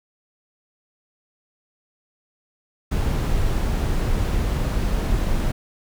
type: noise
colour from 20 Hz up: brown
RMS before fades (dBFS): -21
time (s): 2.91-5.52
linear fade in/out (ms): 10
effects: none